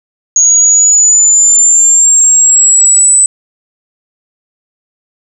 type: exponential sweep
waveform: sine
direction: up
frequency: 6645 to 8020 Hz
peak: -3 dBFS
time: 0.36-3.26 s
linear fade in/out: 2 ms
effects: 7-bit